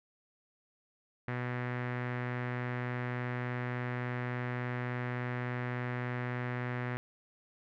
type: tone with low-pass filter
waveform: sawtooth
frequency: 123.47 Hz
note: B2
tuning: in tune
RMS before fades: -36 dBFS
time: 1.28-6.97 s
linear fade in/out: 0 ms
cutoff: 1900 Hz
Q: 3.1
effects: none